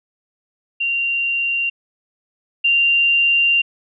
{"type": "tone pair in turn", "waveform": "sine", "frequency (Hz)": [2768, 2778], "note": ["F7", "F7"], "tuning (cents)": [-16, -10], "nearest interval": "unison", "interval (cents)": 6, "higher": "second", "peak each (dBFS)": [-17, -12], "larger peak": "second", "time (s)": [[0.8, 1.7], [2.64, 3.62]], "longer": "second", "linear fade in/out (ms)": 10, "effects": []}